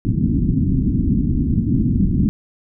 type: low-pass noise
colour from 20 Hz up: white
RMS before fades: -17 dBFS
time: 0.05-2.29 s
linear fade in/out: 0 ms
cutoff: 280 Hz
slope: 48 dB/octave
effects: none